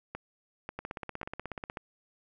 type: two click trains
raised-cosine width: 0.5 ms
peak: -22 / -22 dBFS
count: 16 / 4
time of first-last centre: 0.79-1.699 / 0.15-1.772 s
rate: 16.5 / 1.85 Hz
effects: none